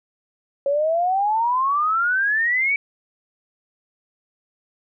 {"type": "exponential sweep", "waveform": "sine", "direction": "up", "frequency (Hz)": [549, 2300], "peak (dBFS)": -17, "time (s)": [0.66, 2.76], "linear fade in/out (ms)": 2, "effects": []}